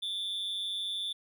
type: tone with amplitude modulation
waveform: triangle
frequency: 3520 Hz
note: A7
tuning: in tune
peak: -28 dBFS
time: 0.02-1.13 s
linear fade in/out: 10 ms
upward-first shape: sine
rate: 193 Hz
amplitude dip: 65%
effects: none